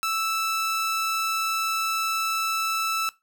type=tone; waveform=sawtooth; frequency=1318.5 Hz; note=E6; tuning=in tune; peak=-20 dBFS; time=0.03-3.09 s; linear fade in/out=0 ms; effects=noise-tail reverb RT60 0.2 s tail -19 dB re dry